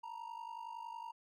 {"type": "ring-modulated tone", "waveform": "triangle", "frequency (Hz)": 932.3, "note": "A#5", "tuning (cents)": 0, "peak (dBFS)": -39, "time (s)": [0.03, 1.12], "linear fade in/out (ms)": 10, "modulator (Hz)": 25.4, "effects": []}